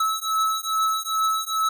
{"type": "beating tone pair", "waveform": "square", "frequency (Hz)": [1300, 1302.4], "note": ["E6", "E6"], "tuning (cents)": [-24, -21], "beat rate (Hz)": 2.4, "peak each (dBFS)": -25, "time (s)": [0, 1.69], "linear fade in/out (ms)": 5, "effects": []}